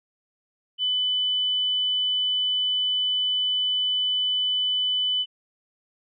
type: tone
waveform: sine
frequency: 3000 Hz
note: F#7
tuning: 23 cents sharp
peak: -21 dBFS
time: 0.78-5.26 s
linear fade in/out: 50 ms
effects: none